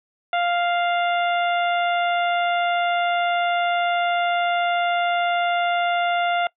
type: harmonic tone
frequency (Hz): 698.5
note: F5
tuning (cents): 0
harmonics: 1 / 2 / 3 / 4 / 5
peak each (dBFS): -20 / -26 / -30 / -32 / -34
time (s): 0.33-6.47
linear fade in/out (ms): 2
effects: noise-tail reverb RT60 0.1 s tail -22 dB re dry